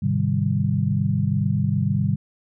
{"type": "chord", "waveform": "sine", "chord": "Ab major seventh", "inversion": "none", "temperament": "equal with one note detuned", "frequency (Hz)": [103.83, 130.81, 152.98, 196], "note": ["Ab2", "C3", "Eb3", "G3"], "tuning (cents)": [0, 0, -29, 0], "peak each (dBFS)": -24, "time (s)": [0.02, 2.16], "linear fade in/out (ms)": 10, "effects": []}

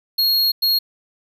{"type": "tone bursts at uneven times", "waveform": "square", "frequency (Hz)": 4290, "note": "C8", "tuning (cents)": 42, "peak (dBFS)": -15, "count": 2, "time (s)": [[0.18, 0.52], [0.62, 0.79]], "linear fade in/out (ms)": 10, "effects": []}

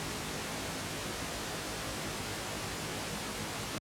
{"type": "noise with comb filter", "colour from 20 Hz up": "pink", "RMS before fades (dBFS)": -37, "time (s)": [0, 3.78], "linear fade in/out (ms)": 0, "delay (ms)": 19, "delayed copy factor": 0.9, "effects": ["high-pass 80 Hz 12 dB/octave", "low-pass 10000 Hz 12 dB/octave"]}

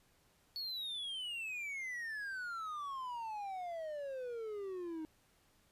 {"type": "exponential sweep", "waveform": "triangle", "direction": "down", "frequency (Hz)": [4450, 309.4], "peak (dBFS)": -38, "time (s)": [0.56, 5.05], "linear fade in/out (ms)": 0, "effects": ["pink hiss -71 dBFS RMS until 5.71 s", "resampled to 32000 Hz"]}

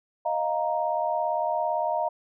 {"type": "chord", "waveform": "sine", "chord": "Eb suspended second", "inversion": "none", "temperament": "just", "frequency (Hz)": [622.3, 700, 933.4], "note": ["Eb5", "F5", "Bb5"], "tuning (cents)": [0, 4, 2], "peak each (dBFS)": -28, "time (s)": [0.25, 2.09], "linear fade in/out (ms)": 10, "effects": []}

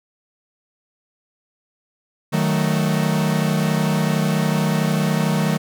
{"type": "chord", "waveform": "45% pulse", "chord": "D# diminished", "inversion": "none", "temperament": "equal with one note detuned", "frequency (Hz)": [155.56, 186.39, 220], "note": ["D#3", "F#3", "A3"], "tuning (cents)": [0, 13, 0], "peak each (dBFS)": [-20, -22, -23], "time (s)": [2.32, 5.58], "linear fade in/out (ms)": 20, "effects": []}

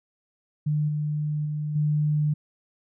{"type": "tone with level steps", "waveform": "sine", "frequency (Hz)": 150.2, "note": "D3", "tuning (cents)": 39, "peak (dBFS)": [-21, -24, -26, -20], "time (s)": [0.66, 2.34], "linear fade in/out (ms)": 10, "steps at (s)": [0.88, 1.45, 1.75], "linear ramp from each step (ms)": 10, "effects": []}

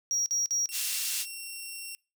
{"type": "tone bursts", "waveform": "triangle", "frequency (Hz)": 5680, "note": "F8", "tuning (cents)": 28, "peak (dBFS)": -25, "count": 3, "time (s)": [0.11, 0.658], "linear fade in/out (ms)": 0, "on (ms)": 150, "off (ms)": 49}
{"type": "tone", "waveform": "10% pulse", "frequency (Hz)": 2731, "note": "F7", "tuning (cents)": -39, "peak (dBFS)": -29, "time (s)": [0.69, 1.95], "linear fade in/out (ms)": 0}
{"type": "band-pass noise", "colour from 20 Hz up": "white", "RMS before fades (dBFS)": -32, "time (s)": [0.71, 1.26], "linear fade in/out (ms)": 50, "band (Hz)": [3100, 12000], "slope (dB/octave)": 12}
{"effects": ["noise-tail reverb RT60 0.3 s tail -23 dB re dry"]}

